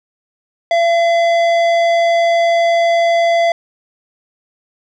triangle tone with tanh clipping, 678 Hz, E5, 49 cents sharp, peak -12 dBFS, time 0.71-3.52 s, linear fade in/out 2 ms, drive 17 dB, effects none

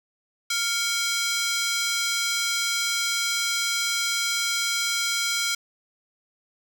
15% pulse ring-modulated tone, 1820 Hz, A#6, 42 cents flat, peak -14 dBFS, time 0.5-5.55 s, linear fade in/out 5 ms, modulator 422 Hz, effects none

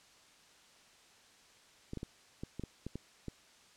clicks, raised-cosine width 3 ms, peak -27 dBFS, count 9, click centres 1.934 / 1.973 / 2.031 / 2.435 / 2.596 / 2.637 / 2.866 / 2.956 / 3.283 s, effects white hiss -62 dBFS RMS until 3.76 s + low-pass 7000 Hz 12 dB/octave

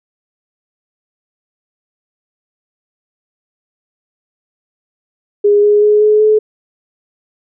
sine tone with pitch steps, 411 / 415.5 / 420.1 / 424.8 / 429.4 Hz, G#4 / G#4 / G#4 / G#4 / A4, -18 / +1 / +20 / +39 / -42 cents, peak -6 dBFS, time 5.44-6.39 s, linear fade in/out 10 ms, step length 190 ms, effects none

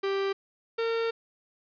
45% pulse tone pair in turn, 392 / 457.2 Hz, G4 / A#4, 0 / -34 cents, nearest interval minor third, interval 266 cents, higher second, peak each -26 dBFS, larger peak neither, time 0.03-0.33 / 0.78-1.11 s, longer second, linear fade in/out 10 ms, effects resampled to 11025 Hz + 9-bit

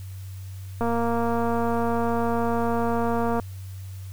click train, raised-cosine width 1 ms, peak -13 dBFS, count 604, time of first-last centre 0.81-3.398 s, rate 233 Hz, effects added 95 Hz sine -34 dBFS peak until 4.12 s + white hiss -52 dBFS RMS until 4.12 s

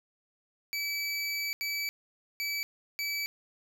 25% pulse tone bursts at uneven times, 2300 Hz, D7, 37 cents flat, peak -27 dBFS, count 4, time 0.73-1.53 / 1.61-1.89 / 2.4-2.63 / 2.99-3.26 s, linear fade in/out 0 ms, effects none

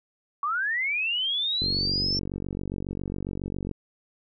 sine linear sweep, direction up, 1108.7 to 5450 Hz, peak -24 dBFS, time 0.43-2.19 s, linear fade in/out 2 ms
click train, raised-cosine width 3 ms, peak -19 dBFS, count 100, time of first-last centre 1.62-3.713 s, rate 47.3 Hz
effects none

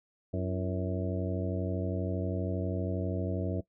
harmonic tone with a mistuned harmonic, 92.5 Hz, F#2, in tune, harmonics 1 / 2 / 3 / 4 / 5 / 6 / 7, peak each -33 / -36 / -38 / -39 / -40 / -41 / -41 dBFS, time 0.33-3.61 s, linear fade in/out 10 ms, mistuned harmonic 4, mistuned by -110 cents, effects noise-tail reverb RT60 0.1 s tail -18 dB re dry

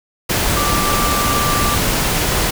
sine tone in noise, 1174.7 Hz, D6, in tune, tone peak -19 dBFS, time 0.56-1.76 s, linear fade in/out 10 ms, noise pink, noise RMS -17 dBFS, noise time 0.29-2.51 s, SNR -5 dB, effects none

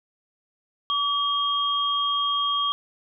sine tone pair together, 1145 / 3240 Hz, D6 / G#7, -44 / -43 cents, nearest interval octave + tritone, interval 1801 cents, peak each -24 dBFS, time 0.9-2.72 s, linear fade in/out 0 ms, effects none

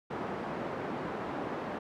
pink band-pass noise, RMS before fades -37 dBFS, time 0.1-1.79 s, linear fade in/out 10 ms, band 210 to 1200 Hz, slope 12 dB/octave, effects none

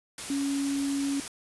sine tone in noise, 278.9 Hz, C#4, 11 cents sharp, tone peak -26 dBFS, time 0.3-1.2 s, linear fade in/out 2 ms, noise white, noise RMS -37 dBFS, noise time 0.18-1.28 s, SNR +8 dB, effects resampled to 24000 Hz

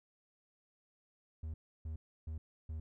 triangle tone bursts, 79 Hz, D#2, 27 cents sharp, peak -37 dBFS, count 4, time 1.43-2.8 s, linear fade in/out 5 ms, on 110 ms, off 310 ms, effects none

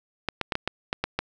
clicks, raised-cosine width 0.3 ms, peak -9 dBFS, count 8, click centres 0.287 / 0.413 / 0.522 / 0.554 / 0.676 / 0.929 / 1.04 / 1.19 s, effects none

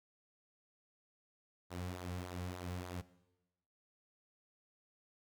sawtooth tone with flanger, 89.8 Hz, F2, 49 cents sharp, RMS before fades -43 dBFS, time 1.7-3.02 s, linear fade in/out 20 ms, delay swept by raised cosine 0.36 to 3.36 ms, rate 3.4 Hz, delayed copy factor -0.6, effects noise-tail reverb RT60 1.0 s tail -18 dB re dry

